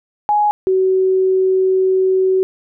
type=tone pair in turn; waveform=sine; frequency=835 / 376.8 Hz; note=G#5 / F#4; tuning=+9 / +32 cents; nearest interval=octave + major second; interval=1377 cents; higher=first; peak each=-11 dBFS; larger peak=neither; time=0.29-0.51 / 0.67-2.43 s; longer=second; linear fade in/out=0 ms; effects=none